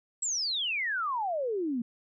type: exponential sweep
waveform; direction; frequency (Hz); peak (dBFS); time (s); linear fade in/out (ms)
sine; down; 7902 to 225.1; -28; 0.22-1.82; 5
effects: none